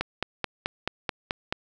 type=click train; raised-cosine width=0.3 ms; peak=-10 dBFS; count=8; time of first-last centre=0.01-1.525 s; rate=4.62 Hz; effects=none